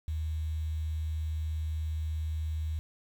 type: tone with quantisation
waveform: sine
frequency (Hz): 78.4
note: D#2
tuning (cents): +14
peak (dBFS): -30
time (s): 0.08-2.79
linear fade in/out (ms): 0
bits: 9
effects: none